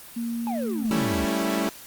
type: tone with pitch glide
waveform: sine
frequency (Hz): 233.1 to 221.8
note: A#3 to A3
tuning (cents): 0 to +14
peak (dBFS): -26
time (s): 0.16-1.09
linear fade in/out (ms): 10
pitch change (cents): -86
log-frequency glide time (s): 0.58-0.76
type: exponential sweep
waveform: triangle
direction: down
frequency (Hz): 880 to 62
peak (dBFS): -27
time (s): 0.47-1.25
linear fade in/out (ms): 0
type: chord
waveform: sawtooth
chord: A dominant seventh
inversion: third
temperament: equal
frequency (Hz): 196 / 220 / 277.2 / 329.6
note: G3 / A3 / C#4 / E4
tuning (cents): 0 / 0 / 0 / 0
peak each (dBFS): -25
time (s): 0.91-1.69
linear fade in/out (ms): 0
effects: white hiss -44 dBFS RMS until 1.86 s + Opus 32 kbps